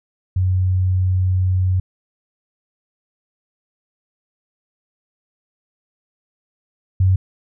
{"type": "tone pair in turn", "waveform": "sine", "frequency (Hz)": [92.5, 93.9], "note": ["F#2", "F#2"], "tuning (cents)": [0, 26], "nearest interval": "unison", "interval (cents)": 26, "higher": "second", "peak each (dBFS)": [-14, -11], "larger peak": "second", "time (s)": [[0.36, 1.8], [7, 7.16]], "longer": "first", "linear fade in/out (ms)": 5, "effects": []}